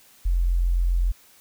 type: tone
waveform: sine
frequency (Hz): 43.65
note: F1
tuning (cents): 0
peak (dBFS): -18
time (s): 0.25-1.12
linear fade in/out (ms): 10
effects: white hiss -54 dBFS RMS until 1.4 s